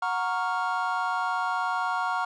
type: chord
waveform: triangle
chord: Gb major seventh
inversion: none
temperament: equal with one note detuned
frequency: 734.5 / 932.3 / 1108.7 / 1396.9 Hz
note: Gb5 / Bb5 / Db6 / F6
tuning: -13 / 0 / 0 / 0 cents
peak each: -29 dBFS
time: 0.02-2.25 s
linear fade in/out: 5 ms
effects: resampled to 22050 Hz